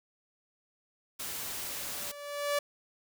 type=noise; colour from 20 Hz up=white; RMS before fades=-38 dBFS; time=1.19-2.12 s; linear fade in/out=10 ms
type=tone with exponential growth; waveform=sawtooth; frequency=578 Hz; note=D5; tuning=28 cents flat; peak=-22 dBFS; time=1.62-2.59 s; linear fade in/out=5 ms; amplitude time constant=210 ms
effects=none